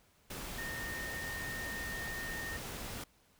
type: tone in noise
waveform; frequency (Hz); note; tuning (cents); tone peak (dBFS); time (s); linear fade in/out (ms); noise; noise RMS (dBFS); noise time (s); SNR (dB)
sine; 1836; A#6; -27; -40; 0.58-2.57; 5; pink; -43; 0.3-3.04; 0
effects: pink hiss -68 dBFS RMS until 3.39 s